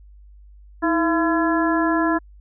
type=harmonic tone with a mistuned harmonic; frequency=338.4 Hz; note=E4; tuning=45 cents sharp; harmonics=1 / 2 / 3 / 4 / 5; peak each=-19 / -25 / -24 / -28 / -26 dBFS; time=0.82-2.19 s; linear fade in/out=20 ms; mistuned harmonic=1; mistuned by=-86 cents; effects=added 50 Hz sine -43 dBFS peak until 2.4 s